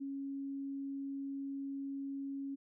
sine tone, 275.6 Hz, C#4, 10 cents flat, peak -38 dBFS, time 0-2.56 s, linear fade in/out 20 ms, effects none

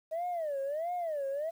sine tone with vibrato, 624 Hz, D#5, 5 cents sharp, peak -30 dBFS, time 0.11-1.51 s, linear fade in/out 20 ms, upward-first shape sine, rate 1.5 Hz, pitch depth 240 cents each way, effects tanh soft clip ceiling -29 dBFS + 10-bit

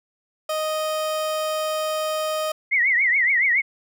30% pulse tone, 622.3 Hz, D#5, in tune, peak -20 dBFS, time 0.49-2.52 s, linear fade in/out 5 ms
sine tone with vibrato, 2046 Hz, C7, 39 cents flat, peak -16 dBFS, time 2.71-3.62 s, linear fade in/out 20 ms, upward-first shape triangle, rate 7.1 Hz, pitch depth 180 cents each way
effects none

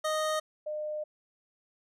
25% pulse / sine tone pair in turn, 621 / 606.8 Hz, D#5 / D#5, -3 / -44 cents, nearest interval unison, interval 41 cents, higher first, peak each -24 / -32 dBFS, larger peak first, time 0.04-0.4 / 0.66-1.04 s, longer second, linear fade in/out 10 ms, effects low-pass 11000 Hz 12 dB/octave

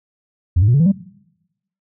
sine tone with pitch steps, 87.31 / 102.64 / 120.65 / 141.84 / 166.73 / 196 Hz, F2 / G#2 / B2 / C#3 / E3 / G3, 0 / -20 / -40 / +40 / +20 / 0 cents, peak -8 dBFS, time 0.56-0.92 s, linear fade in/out 10 ms, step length 60 ms, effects noise-tail reverb RT60 0.9 s tail -22 dB re dry + tanh soft clip ceiling -7 dBFS

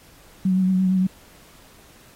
sine tone with vibrato, 186.8 Hz, F#3, 17 cents sharp, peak -16 dBFS, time 0.45-1.07 s, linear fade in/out 5 ms, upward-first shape sine, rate 8.7 Hz, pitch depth 26 cents each way, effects pink hiss -51 dBFS RMS until 2.15 s + AAC 48 kbps

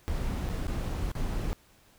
brown noise with dropouts, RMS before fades -31 dBFS, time 0.08-1.53 s, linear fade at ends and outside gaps 0 ms, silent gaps 0.49-0.496 / 0.67-0.679 / 1.116-1.152 s, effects pink hiss -61 dBFS RMS until 1.98 s

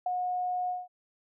sine tone with ADSR envelope, 725 Hz, F#5, 35 cents flat, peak -25 dBFS, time 0.06-0.88 s, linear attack 4 ms, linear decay 17 ms, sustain -3 dB, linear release 190 ms, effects none

